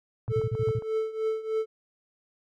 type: tone bursts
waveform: sine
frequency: 116.54 Hz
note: A#2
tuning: in tune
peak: -25 dBFS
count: 7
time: 0.28-0.791 s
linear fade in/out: 5 ms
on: 43 ms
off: 35 ms
type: click train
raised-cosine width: 1 ms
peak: -30 dBFS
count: 5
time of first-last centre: 0.28-0.823 s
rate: 7.37 Hz
type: tone with tremolo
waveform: triangle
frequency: 440 Hz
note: A4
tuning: in tune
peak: -21 dBFS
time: 0.29-1.66 s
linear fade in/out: 50 ms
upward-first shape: triangle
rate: 3.3 Hz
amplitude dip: 85%
effects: none